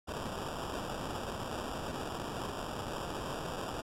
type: noise with sample-and-hold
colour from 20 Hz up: blue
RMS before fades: -39 dBFS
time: 0.07-3.82 s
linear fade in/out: 20 ms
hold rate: 2100 Hz
effects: low-pass 11000 Hz 12 dB/octave